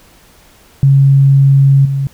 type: tone with level steps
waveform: sine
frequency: 137.5 Hz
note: C#3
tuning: 14 cents flat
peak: -4 / -12 dBFS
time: 0.83-2.07 s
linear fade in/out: 0 ms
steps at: 1.85 s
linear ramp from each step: 5 ms
effects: pink hiss -45 dBFS RMS until 2.13 s